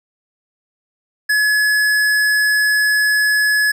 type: tone with hard clipping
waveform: sine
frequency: 1700 Hz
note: G#6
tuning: 40 cents sharp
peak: -14 dBFS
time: 1.29-3.72 s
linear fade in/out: 10 ms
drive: 15 dB
effects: none